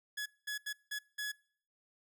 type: tone bursts at uneven times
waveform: sawtooth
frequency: 1691 Hz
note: G#6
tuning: 31 cents sharp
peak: -33 dBFS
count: 5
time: 0.17-0.26 / 0.47-0.58 / 0.66-0.73 / 0.91-0.99 / 1.18-1.32 s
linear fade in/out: 10 ms
effects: noise-tail reverb RT60 0.6 s tail -25 dB re dry